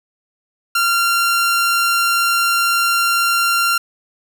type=tone; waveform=sawtooth; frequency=1381 Hz; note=F6; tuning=20 cents flat; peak=-10 dBFS; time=0.75-3.78 s; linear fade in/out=5 ms; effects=none